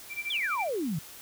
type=tone with tremolo; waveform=sine; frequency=2349 Hz; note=D7; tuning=in tune; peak=-29 dBFS; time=0.09-0.69 s; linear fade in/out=50 ms; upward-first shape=sine; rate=12 Hz; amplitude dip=90%
type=exponential sweep; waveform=sine; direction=down; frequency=3620 to 141.9 Hz; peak=-28 dBFS; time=0.3-0.99 s; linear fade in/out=5 ms
effects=white hiss -47 dBFS RMS until 1.21 s